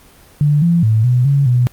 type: tone with pitch steps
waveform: sine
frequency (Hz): 147.2 / 170.4 / 110.1 / 124.3 / 140.1 / 123.4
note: D3 / F3 / A2 / B2 / C#3 / B2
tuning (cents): +4 / -42 / +2 / +12 / +19 / -1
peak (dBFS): -9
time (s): 0.41-1.67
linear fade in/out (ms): 0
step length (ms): 210
effects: pink hiss -45 dBFS RMS until 1.72 s + Opus 24 kbps